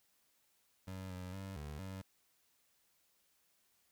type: tone with pitch steps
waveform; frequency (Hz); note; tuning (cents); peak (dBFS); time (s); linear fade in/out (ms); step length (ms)
25% pulse; 94.3 / 91.4 / 96.6 / 74.1 / 95.4; F#2 / F#2 / G2 / D2 / G2; +33 / -21 / -25 / +16 / -47; -40; 0.87-2.02; 10; 230
effects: white hiss -75 dBFS RMS until 3.91 s